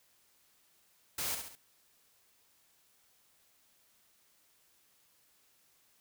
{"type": "noise with echo", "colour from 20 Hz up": "white", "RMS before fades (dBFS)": -36, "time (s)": [1.18, 1.35], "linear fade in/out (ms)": 5, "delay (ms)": 68, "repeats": 3, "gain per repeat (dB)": -6, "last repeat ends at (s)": 1.554, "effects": ["white hiss -69 dBFS RMS until 6 s"]}